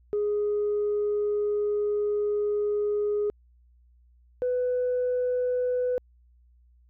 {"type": "tone pair in turn", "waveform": "sine", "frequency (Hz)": [415.3, 498.1], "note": ["G#4", "B4"], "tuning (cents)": [0, 15], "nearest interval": "minor third", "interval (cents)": 315, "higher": "second", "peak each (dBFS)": -22, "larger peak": "neither", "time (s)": [[0.13, 3.3], [4.42, 5.98]], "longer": "first", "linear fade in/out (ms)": 0, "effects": ["tanh soft clip ceiling -20 dBFS", "added 60 Hz sine -56 dBFS peak until 6.89 s"]}